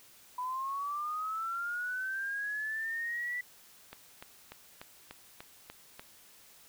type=linear sweep; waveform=sine; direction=up; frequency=987.8 to 1975.5 Hz; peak=-33 dBFS; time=0.38-3.41 s; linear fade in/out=5 ms
type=click train; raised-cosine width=0.3 ms; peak=-28 dBFS; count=8; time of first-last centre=3.93-5.995 s; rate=3.39 Hz
effects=white hiss -58 dBFS RMS until 6.68 s